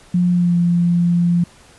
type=tone with pitch glide; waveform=sine; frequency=177.5 to 173.15 Hz; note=F3 to F3; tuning=+28 to -15 cents; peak=-12 dBFS; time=0.14-1.44 s; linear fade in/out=5 ms; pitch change=-43 cents; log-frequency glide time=0.3-0.56 s; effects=pink hiss -47 dBFS RMS until 1.78 s + resampled to 24000 Hz